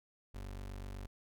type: tone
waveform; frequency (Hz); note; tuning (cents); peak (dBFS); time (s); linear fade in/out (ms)
30% pulse; 48; G1; -36; -40; 0.34-1.07; 10
effects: none